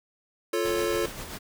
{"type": "chord", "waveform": "square", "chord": "F augmented", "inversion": "none", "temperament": "equal", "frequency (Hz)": [349.2, 440, 554.4], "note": ["F4", "A4", "C#5"], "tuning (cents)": [0, 0, 0], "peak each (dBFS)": [-29, -29, -32], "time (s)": [0.53, 1.06], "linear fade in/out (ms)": 5}
{"type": "noise with tremolo", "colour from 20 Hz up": "pink", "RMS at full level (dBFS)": -37, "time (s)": [0.64, 1.39], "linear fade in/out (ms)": 20, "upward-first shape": "sine", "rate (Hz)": 7.5, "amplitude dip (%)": 40}
{"effects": []}